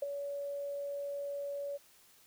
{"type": "tone with ADSR envelope", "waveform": "sine", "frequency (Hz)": 567, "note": "C#5", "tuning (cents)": 39, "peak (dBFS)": -29, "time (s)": [0.02, 1.78], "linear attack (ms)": 6, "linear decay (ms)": 17, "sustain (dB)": -7, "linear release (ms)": 23, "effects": ["white hiss -63 dBFS RMS until 2.26 s"]}